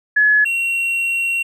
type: tone pair in turn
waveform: sine / triangle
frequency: 1700 / 2738 Hz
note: G#6 / F7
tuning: +40 / -35 cents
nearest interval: minor sixth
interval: 825 cents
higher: second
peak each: -10 / -15 dBFS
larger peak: first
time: 0.16-0.45 / 0.45-1.43 s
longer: second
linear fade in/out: 10 ms
effects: none